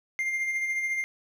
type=tone with tremolo; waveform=triangle; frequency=2106 Hz; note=C7; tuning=11 cents sharp; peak=-23 dBFS; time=0.19-1.04 s; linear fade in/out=0 ms; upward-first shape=sine; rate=14 Hz; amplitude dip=40%; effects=none